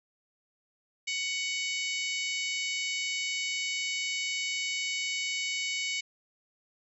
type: harmonic tone with a mistuned harmonic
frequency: 744 Hz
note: F#5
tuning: 9 cents sharp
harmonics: 3 / 4 / 5 / 6 / 7 / 8 / 9 / 10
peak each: -33 / -36 / -42 / -41 / -43 / -42 / -44 / -42 dBFS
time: 1.07-6.01 s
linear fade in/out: 10 ms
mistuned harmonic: 5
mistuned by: +28 cents
effects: none